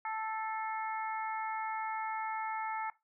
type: harmonic tone with a mistuned harmonic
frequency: 440 Hz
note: A4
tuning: in tune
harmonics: 2 / 3 / 4 / 5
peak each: -36 / -41 / -46 / -44 dBFS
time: 0.05-2.9 s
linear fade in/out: 2 ms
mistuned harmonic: 5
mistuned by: -26 cents
effects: noise-tail reverb RT60 0.2 s tail -18 dB re dry